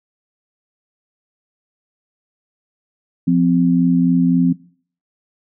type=tone pair together; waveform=sine; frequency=174.61 / 258.4 Hz; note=F3 / C4; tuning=0 / -21 cents; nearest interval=perfect fifth; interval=679 cents; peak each=-14 dBFS; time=3.27-4.53 s; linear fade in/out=10 ms; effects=noise-tail reverb RT60 0.5 s tail -21 dB re dry